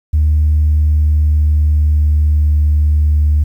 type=tone with pitch glide; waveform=sine; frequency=76 to 74.91 Hz; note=D#2 to D2; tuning=-40 to +35 cents; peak=-7 dBFS; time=0.13-3.44 s; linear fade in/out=10 ms; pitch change=-25 cents; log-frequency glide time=0.5-2.77 s; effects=tanh soft clip ceiling -5 dBFS + 8-bit